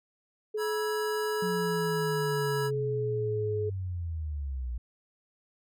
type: tone with pitch glide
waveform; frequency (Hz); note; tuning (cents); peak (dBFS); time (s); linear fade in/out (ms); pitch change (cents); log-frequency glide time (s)
sine; 427.1 to 424.6; G#4 to G#4; +48 to +38; -29; 0.54-3.7; 10; -10; 2.22-3.37
type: chord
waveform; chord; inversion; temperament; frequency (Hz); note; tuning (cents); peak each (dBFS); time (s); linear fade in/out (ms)
square; E major; second; equal with one note detuned; 969.1 / 1318.5 / 1661.2; B5 / E6 / G#6; -33 / 0 / 0; -37 / -40 / -38; 0.57-2.71; 50
type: linear sweep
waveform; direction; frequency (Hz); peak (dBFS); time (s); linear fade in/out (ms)
sine; down; 181.3 to 57.8; -31; 1.42-4.78; 5
effects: none